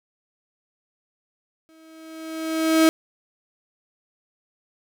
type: tone with exponential growth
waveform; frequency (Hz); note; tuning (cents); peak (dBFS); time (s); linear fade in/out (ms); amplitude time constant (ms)
35% pulse; 320.5; E4; -49; -10; 1.69-2.89; 0; 260
effects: none